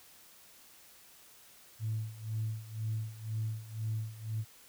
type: tone with tremolo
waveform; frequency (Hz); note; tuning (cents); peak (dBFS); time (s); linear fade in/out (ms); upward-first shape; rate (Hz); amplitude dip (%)
sine; 110; A2; 0; -30; 1.79-4.45; 50; sine; 2; 85
effects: tanh soft clip ceiling -26 dBFS + white hiss -58 dBFS RMS until 4.68 s